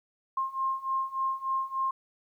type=beating tone pair; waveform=sine; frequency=1062 / 1065.4 Hz; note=C6 / C6; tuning=+25 / +31 cents; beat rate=3.4 Hz; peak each=-32 / -30 dBFS; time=0.37-1.91 s; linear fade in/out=5 ms; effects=11-bit